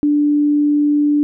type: tone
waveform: sine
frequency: 293.7 Hz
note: D4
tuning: in tune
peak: -11 dBFS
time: 0.03-1.23 s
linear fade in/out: 0 ms
effects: none